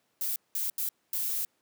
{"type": "noise bursts at uneven times", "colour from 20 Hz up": "violet", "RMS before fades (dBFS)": -31, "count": 4, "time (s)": [[0.21, 0.36], [0.55, 0.7], [0.78, 0.89], [1.13, 1.45]], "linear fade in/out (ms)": 2, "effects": ["pink hiss -73 dBFS RMS until 1.61 s", "high-pass 200 Hz 12 dB/octave"]}